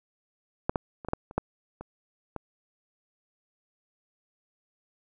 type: clicks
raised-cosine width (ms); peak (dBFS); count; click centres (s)
1; -10 / -12 / -27 / -18 / -11 / -29 / -11 / -25 / -20; 9; 0.695 / 0.758 / 1.048 / 1.086 / 1.134 / 1.311 / 1.38 / 1.81 / 2.363
effects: none